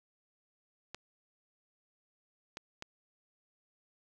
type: clicks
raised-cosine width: 0.2 ms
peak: -24 dBFS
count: 3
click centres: 0.946 / 2.571 / 2.824 s
effects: none